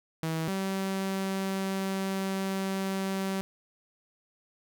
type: tone pair in turn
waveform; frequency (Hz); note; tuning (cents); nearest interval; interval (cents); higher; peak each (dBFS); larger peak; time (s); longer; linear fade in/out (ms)
sawtooth; 161.3 / 192.65; E3 / G3; -37 / -30; minor third; 307; second; -25; neither; 0.23-0.48 / 0.48-3.41; second; 0
effects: none